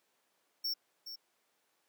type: tone with echo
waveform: square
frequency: 5460 Hz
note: F8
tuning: 40 cents flat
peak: -33 dBFS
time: 0.64-0.74 s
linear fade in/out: 10 ms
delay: 420 ms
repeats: 1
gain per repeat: -10 dB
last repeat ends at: 1.16 s
effects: pink hiss -75 dBFS RMS until 1.88 s + high-pass 400 Hz 12 dB/octave